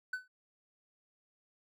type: tone with exponential decay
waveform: triangle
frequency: 1506 Hz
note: F#6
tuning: 30 cents sharp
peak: -29 dBFS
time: 0.13-0.28 s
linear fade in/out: 5 ms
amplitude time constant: 31 ms
effects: none